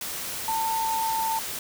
sine tone in noise, 896 Hz, A5, 31 cents sharp, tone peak -24 dBFS, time 0.48-1.39 s, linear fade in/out 2 ms, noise white, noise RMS -33 dBFS, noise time 0.01-1.59 s, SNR +6 dB, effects none

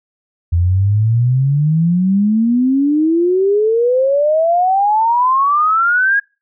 sine exponential sweep, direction up, 83.3 to 1661.2 Hz, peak -10 dBFS, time 0.52-6.2 s, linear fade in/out 10 ms, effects noise-tail reverb RT60 0.3 s tail -26 dB re dry

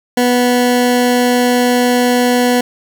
20% pulse tone, 246 Hz, B3, 7 cents flat, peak -5 dBFS, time 0.17-2.61 s, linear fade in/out 5 ms, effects none

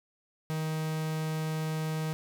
45% pulse tone, 157.3 Hz, D#3, 19 cents sharp, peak -30 dBFS, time 0.5-2.13 s, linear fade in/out 0 ms, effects none

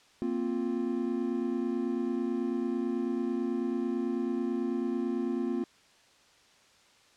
triangle chord, Bb suspended second, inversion none, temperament just, 233.1 / 262.2 / 349.6 Hz, Bb3 / C4 / F4, 0 / +4 / +2 cents, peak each -31 dBFS, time 0.22-5.64 s, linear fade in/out 0 ms, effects white hiss -61 dBFS RMS until 7.16 s + low-pass 6000 Hz 12 dB/octave

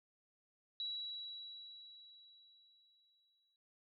sine tone with exponential decay, 3907 Hz, B7, 19 cents flat, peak -38 dBFS, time 0.8-3.56 s, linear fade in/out 1 ms, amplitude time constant 600 ms, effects none

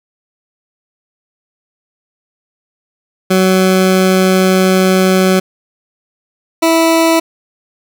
20% pulse tone pair in turn, 187.3 / 328 Hz, F#3 / E4, +21 / -9 cents, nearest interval minor seventh, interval 970 cents, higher second, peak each -3 dBFS, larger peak neither, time 3.3-5.4 / 6.62-7.2 s, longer first, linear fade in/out 10 ms, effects none

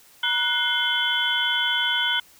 sine tone cluster, 956 / 1477 / 2116 / 3073 / 3398 Hz, A#5 / F#6 / C7 / G7 / G#7, +43 / -3 / +19 / -35 / +39 cents, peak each -31 / -25 / -31 / -24 / -27 dBFS, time 0.23-2.2 s, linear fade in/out 5 ms, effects white hiss -53 dBFS RMS until 2.39 s

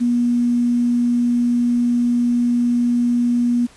sine tone with quantisation, 240.8 Hz, B3, 44 cents flat, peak -14 dBFS, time 0-3.67 s, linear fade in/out 20 ms, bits 7, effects pink hiss -48 dBFS RMS until 3.76 s + resampled to 24000 Hz

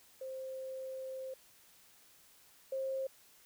sine tone pair in turn, 525 / 532.6 Hz, C5 / C5, +6 / +31 cents, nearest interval unison, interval 25 cents, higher second, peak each -40 / -34 dBFS, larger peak second, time 0.21-1.34 / 2.72-3.07 s, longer first, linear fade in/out 5 ms, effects white hiss -63 dBFS RMS until 3.45 s

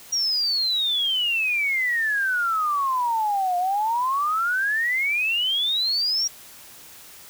sine exponential two-way sweep, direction down then up, 5720 to 703 to 5720 Hz, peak -20 dBFS, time 0.12-6.28 s, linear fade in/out 10 ms, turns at 3.57 s, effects white hiss -45 dBFS RMS until 7.29 s

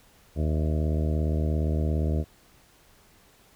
harmonic tone with a mistuned harmonic, 77.3 Hz, D#2, 11 cents flat, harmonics 1 / 2 / 3 / 4 / 5 / 6 / 7 / 8 / 9, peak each -24 / -30 / -34 / -36 / -38 / -40 / -41 / -42 / -43 dBFS, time 0.35-2.25 s, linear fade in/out 50 ms, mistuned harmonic 9, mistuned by -73 cents, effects pink hiss -58 dBFS RMS until 3.55 s

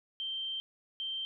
sine tone bursts at uneven times, 3136 Hz, G7, in tune, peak -34 dBFS, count 2, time 0.2-0.6 / 1-1.25 s, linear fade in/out 0 ms, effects none

